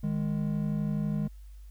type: tone pair together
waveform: triangle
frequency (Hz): 154.3 / 206.4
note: D#3 / G#3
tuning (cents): -14 / -10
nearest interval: perfect fourth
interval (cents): 504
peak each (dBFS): -28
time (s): 0.03-1.28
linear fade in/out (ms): 10
effects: added 50 Hz sine -44 dBFS peak until 1.7 s + white hiss -67 dBFS RMS until 1.7 s